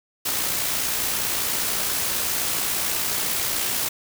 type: noise with amplitude modulation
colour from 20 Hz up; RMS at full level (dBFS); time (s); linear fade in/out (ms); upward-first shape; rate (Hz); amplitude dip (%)
white; -23; 0.25-3.89; 10; sine; 60.1; 35
effects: none